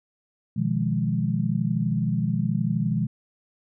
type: chord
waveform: sine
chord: F half-diminished seventh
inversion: second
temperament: equal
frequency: 123.47 / 155.56 / 174.61 / 207.7 Hz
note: Cb3 / Eb3 / F3 / Ab3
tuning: 0 / 0 / 0 / 0 cents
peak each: -27 dBFS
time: 0.56-3.07 s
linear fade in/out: 10 ms
effects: none